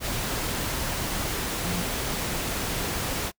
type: tone in noise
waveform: sine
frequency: 178.1 Hz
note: F3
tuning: 34 cents sharp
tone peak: -29 dBFS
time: 1.63-1.84 s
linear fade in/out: 50 ms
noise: pink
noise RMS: -29 dBFS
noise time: 0-3.32 s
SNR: -3 dB
effects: noise-tail reverb RT60 0.1 s tail -26 dB re dry